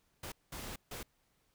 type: noise bursts at uneven times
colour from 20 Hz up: pink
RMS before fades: -44 dBFS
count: 3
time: 0.23-0.32 / 0.52-0.76 / 0.91-1.03 s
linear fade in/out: 5 ms
effects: pink hiss -75 dBFS RMS until 1.54 s

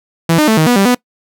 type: tone with pitch steps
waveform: sawtooth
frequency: 165.7 / 304.1 / 220.2 / 157.4 / 244.3 / 196.5 / 247.2 Hz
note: E3 / D#4 / A3 / D#3 / B3 / G3 / B3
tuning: +9 / -40 / +2 / +20 / -19 / +4 / +2 cents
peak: -4 dBFS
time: 0.29-0.948 s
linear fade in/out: 5 ms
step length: 94 ms
effects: noise-tail reverb RT60 0.1 s tail -23 dB re dry

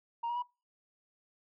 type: tone with pitch steps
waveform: sine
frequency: 935 / 955.2 / 975.8 Hz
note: A#5 / A#5 / B5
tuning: +5 / +42 / -21 cents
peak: -30 dBFS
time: 0.23-0.425 s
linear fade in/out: 10 ms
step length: 65 ms
effects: noise-tail reverb RT60 0.3 s tail -26 dB re dry + tanh soft clip ceiling -30 dBFS

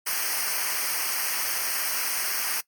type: noise with comb filter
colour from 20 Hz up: white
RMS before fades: -27 dBFS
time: 0.06-2.61 s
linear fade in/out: 10 ms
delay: 0.27 ms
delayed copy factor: -0.9
effects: noise-tail reverb RT60 0.1 s tail -20 dB re dry + MP3 96 kbps

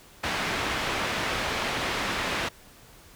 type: low-pass noise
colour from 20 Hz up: white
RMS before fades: -29 dBFS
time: 0.23-2.49 s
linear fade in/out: 10 ms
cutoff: 2500 Hz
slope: 12 dB/octave
effects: pink hiss -52 dBFS RMS until 3.15 s

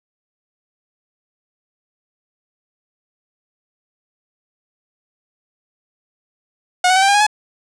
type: tone with pitch steps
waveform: sawtooth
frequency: 726 / 745.1 / 764.7 / 784.9 / 805.5 / 826.8 / 848.5 Hz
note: F#5 / F#5 / G5 / G5 / G5 / G#5 / G#5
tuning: -33 / +12 / -43 / +2 / +47 / -8 / +37 cents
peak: -7 dBFS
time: 6.84-7.267 s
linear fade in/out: 5 ms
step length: 61 ms
effects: resampled to 22050 Hz + 7-bit

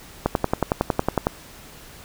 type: click train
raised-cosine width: 1 ms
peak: -4 dBFS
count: 12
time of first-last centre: 0.26-1.269 s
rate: 10.9 Hz
effects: pink hiss -44 dBFS RMS until 2.04 s

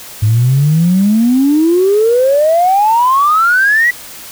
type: exponential sweep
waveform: sine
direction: up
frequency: 103.83 to 1979 Hz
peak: -6 dBFS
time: 0.22-3.91 s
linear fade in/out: 10 ms
effects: tanh soft clip ceiling -2 dBFS + white hiss -31 dBFS RMS until 4.31 s

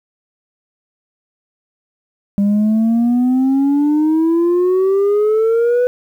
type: exponential sweep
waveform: sine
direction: up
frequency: 198.9 to 499.3 Hz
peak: -8 dBFS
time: 2.38-5.87 s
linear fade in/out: 0 ms
effects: tanh soft clip ceiling -10 dBFS + 8-bit

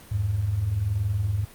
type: tone pair together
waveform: sine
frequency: 82.41 / 103.41 Hz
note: E2 / G#2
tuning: 0 / -7 cents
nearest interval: major third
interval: 393 cents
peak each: -30 / -23 dBFS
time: 0.11-1.45 s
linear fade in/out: 10 ms
effects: pink hiss -48 dBFS RMS until 1.54 s + Opus 32 kbps

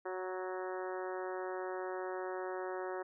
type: harmonic tone with a mistuned harmonic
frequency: 185 Hz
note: F#3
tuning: in tune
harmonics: 2 / 3 / 4 / 5 / 6 / 7 / 8 / 9 / 10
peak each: -40 / -44 / -46 / -48 / -50 / -51 / -52 / -53 / -54 dBFS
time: 0.05-3.03 s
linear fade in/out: 10 ms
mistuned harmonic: 5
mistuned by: +17 cents
effects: none

